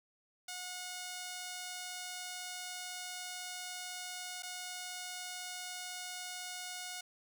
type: tone with dropouts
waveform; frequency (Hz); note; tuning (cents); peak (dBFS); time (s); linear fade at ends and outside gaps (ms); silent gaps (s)
5% pulse; 726; F#5; -33; -30; 0.48-7.01; 5; 4.424-4.431
effects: none

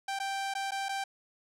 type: tone with dropouts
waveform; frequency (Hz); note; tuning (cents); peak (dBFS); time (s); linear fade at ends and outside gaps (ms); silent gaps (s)
sawtooth; 784; G5; 0; -28; 0.08-1.04; 5; 0.19-0.199 / 0.539-0.55 / 0.709-0.718 / 0.886-0.891
effects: low-pass 9000 Hz 12 dB/octave

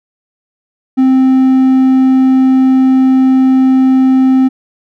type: tone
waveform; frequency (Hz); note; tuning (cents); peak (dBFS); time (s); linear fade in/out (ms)
triangle; 261.6; C4; 0; -3; 0.97-4.49; 20
effects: none

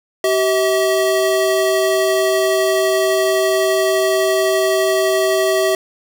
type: tone pair together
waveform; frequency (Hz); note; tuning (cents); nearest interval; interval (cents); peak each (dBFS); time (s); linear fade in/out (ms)
square; 383.5 / 643.1; G4 / E5; -38 / -43; major sixth; 895; -17; 0.24-5.75; 2
effects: none

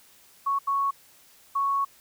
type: tone bursts at uneven times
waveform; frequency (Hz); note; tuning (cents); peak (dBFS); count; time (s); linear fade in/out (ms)
sine; 1108.7; C#6; 0; -22; 3; 0.46-0.59 / 0.67-0.91 / 1.55-1.85; 10
effects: white hiss -56 dBFS RMS until 2 s

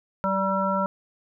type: harmonic tone with a mistuned harmonic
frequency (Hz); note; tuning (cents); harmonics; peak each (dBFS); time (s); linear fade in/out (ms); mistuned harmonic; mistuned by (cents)
192.3; G3; -33; 1 / 3 / 5 / 7; -27 / -27 / -27 / -27; 0.24-0.86; 0; 3; +20
effects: none

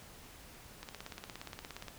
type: click train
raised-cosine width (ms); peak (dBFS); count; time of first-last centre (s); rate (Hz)
0.2; -26; 19; 0.83-1.883; 17.1
effects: pink hiss -54 dBFS RMS until 1.98 s

